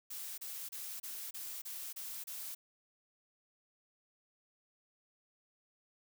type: noise bursts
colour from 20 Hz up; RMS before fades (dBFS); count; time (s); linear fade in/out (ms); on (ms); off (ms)
blue; -44; 8; 0.1-2.55; 10; 280; 30
effects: none